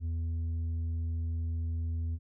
sine tone with tanh clipping, 82.41 Hz, E2, in tune, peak -31 dBFS, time 0-2.19 s, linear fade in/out 50 ms, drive 4 dB, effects none

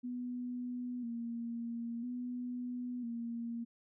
sine tone with vibrato, 240 Hz, B3, 49 cents flat, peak -37 dBFS, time 0.03-3.65 s, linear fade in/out 20 ms, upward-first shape square, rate 0.5 Hz, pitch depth 47 cents each way, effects none

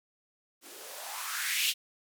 violet noise with band-pass filter sweep, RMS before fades -34 dBFS, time 0.61-1.74 s, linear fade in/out 50 ms, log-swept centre 280 to 3200 Hz, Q 3.8, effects none

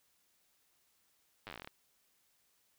slowing click train, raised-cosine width 0.3 ms, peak -29 dBFS, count 13, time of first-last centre 1.47-1.674 s, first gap 9 ms, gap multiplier 1.11, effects white hiss -74 dBFS RMS until 2.78 s

